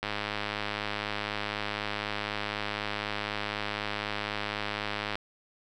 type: click train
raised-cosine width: 0.3 ms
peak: -15 dBFS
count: 534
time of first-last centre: 0.03-5.155 s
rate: 104 Hz
effects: none